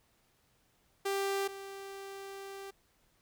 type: tone pair in turn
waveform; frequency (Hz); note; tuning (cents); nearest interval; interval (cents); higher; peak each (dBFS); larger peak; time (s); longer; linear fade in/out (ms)
sawtooth; 393.7 / 392.3; G4 / G4; +8 / +1; unison; 7; first; -27 / -39; first; 1.05-1.48 / 1.48-2.71; second; 10
effects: pink hiss -71 dBFS RMS until 3.21 s